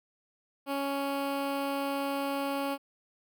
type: tone with notch filter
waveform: 15% pulse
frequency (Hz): 278.2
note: C#4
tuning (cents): +6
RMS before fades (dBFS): -32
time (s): 0.66-2.78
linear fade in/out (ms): 50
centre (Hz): 6600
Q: 1
effects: none